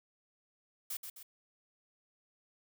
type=noise with echo; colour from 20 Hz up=blue; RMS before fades=-39 dBFS; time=0.9-0.97 s; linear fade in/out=5 ms; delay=130 ms; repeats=2; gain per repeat=-6 dB; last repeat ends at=1.23 s; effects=none